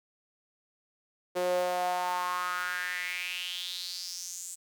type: tone with high-pass filter sweep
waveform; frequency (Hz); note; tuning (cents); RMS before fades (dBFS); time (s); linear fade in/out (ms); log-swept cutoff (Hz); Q
sawtooth; 179.6; F3; +49; -33; 1.35-4.56; 20; 450 to 7900; 5.3
effects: none